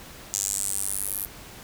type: tone with high-pass filter sweep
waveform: square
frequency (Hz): 49.57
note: G1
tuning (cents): +20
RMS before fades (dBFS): -29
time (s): 0.33-1.26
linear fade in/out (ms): 10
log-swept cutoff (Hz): 6800 to 12000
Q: 4.4
effects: pink hiss -44 dBFS RMS until 1.63 s